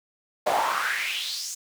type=noise with high-pass filter sweep; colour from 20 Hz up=brown; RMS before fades=-27 dBFS; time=0.46-1.55 s; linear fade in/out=10 ms; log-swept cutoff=630 to 6900 Hz; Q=4.5; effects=none